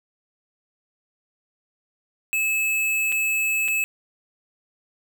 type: tone with dropouts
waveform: square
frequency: 2600 Hz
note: E7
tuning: 24 cents flat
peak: -21 dBFS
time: 2.33-3.84 s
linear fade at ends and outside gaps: 0 ms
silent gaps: 3.12-3.124 / 3.68-3.684 s
effects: none